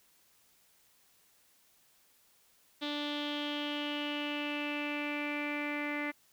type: tone with low-pass filter sweep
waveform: sawtooth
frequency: 293.3 Hz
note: D4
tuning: 2 cents flat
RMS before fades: -36 dBFS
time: 2.81-6.12 s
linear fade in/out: 20 ms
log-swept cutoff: 3600 to 2100 Hz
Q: 6.4
effects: white hiss -67 dBFS RMS until 6.32 s